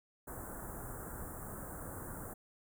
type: band-stop noise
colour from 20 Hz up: pink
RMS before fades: -45 dBFS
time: 0.27-2.34 s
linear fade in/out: 10 ms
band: 1600 to 7900 Hz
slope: 48 dB/octave
effects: none